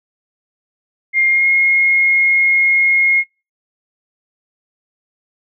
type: tone with pitch glide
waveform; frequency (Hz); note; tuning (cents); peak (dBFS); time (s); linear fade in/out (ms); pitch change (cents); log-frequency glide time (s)
sine; 2120 to 2151; C7 to C7; +22 to +47; -10; 1.13-3.24; 50; +25; 1.28-1.47
effects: noise-tail reverb RT60 0.3 s tail -24 dB re dry